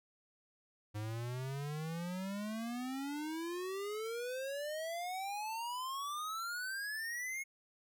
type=exponential sweep; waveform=square; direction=up; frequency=103.83 to 2184 Hz; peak=-39 dBFS; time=0.94-7.44 s; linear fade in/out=20 ms; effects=none